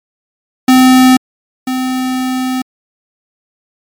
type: tone pair in turn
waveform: square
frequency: 257.1 / 257.1 Hz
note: C4 / C4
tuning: -30 / -30 cents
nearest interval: unison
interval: 0 cents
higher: neither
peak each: -4 / -14 dBFS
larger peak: first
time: 0.68-1.17 / 1.67-2.62 s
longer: second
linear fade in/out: 5 ms
effects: MP3 96 kbps